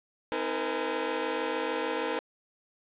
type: tone cluster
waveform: sawtooth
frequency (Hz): 260.4 / 317.4 / 459.5 / 506 / 832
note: C4 / D#4 / A#4 / B4 / G#5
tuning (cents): -8 / +35 / -25 / +42 / +3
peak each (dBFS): -38 / -32 / -29 / -30 / -34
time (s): 0.32-2.19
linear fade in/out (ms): 0
effects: resampled to 8000 Hz + 9-bit